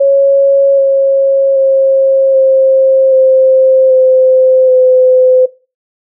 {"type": "tone with pitch steps", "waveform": "sine", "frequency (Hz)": [552, 545, 538.1, 531.4, 524.6, 518, 511.5], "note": ["C#5", "C#5", "C5", "C5", "C5", "C5", "C5"], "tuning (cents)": [-7, -29, 48, 27, 4, -17, -39], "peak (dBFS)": -4, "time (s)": [0, 5.46], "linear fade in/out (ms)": 10, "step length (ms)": 780, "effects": ["noise-tail reverb RT60 0.3 s tail -18 dB re dry"]}